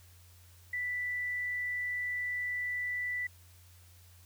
sine tone, 1975.5 Hz, B6, in tune, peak -32 dBFS, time 0.73-3.27 s, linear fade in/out 5 ms, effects added 88 Hz sine -56 dBFS peak until 4.25 s + white hiss -62 dBFS RMS until 4.25 s

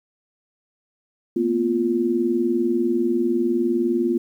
sine tone cluster, 228.1 / 248.1 / 348.4 Hz, A#3 / B3 / F4, -37 / +8 / -4 cents, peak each -26 / -23 / -20 dBFS, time 1.36-4.18 s, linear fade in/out 5 ms, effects 9-bit

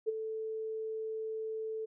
sine tone with ADSR envelope, 440 Hz, A4, in tune, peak -26 dBFS, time 0.06-1.86 s, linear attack 28 ms, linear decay 18 ms, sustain -9 dB, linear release 16 ms, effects none

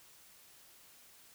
silence, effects white hiss -60 dBFS RMS until 1.34 s

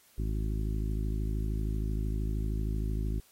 harmonic tone, 53 Hz, G#1, 36 cents sharp, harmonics 1 / 2 / 3 / 4 / 5 / 6 / 7, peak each -30 / -36 / -40 / -42 / -44 / -46 / -47 dBFS, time 0.18-3.2 s, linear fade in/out 5 ms, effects white hiss -62 dBFS RMS until 3.31 s + AAC 48 kbps

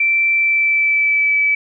sine tone with pitch glide, 2340 to 2300 Hz, D7 to D7, -7 to -37 cents, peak -12 dBFS, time 0-1.55 s, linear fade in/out 5 ms, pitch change -30 cents, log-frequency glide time 0.31-1.36 s, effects none

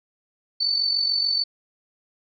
sine tone with amplitude modulation, 4508 Hz, C#8, 28 cents sharp, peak -17 dBFS, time 0.6-1.44 s, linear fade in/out 10 ms, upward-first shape sine, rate 46.8 Hz, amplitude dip 60%, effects none

